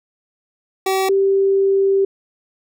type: tone pair in turn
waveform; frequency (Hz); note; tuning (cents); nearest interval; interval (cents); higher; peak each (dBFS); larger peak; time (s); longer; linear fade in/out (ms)
25% pulse / sine; 382.3 / 390.8; G4 / G4; -43 / -5; unison; 38; second; -12; neither; 0.86-1.09 / 1.09-2.05; second; 5
effects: none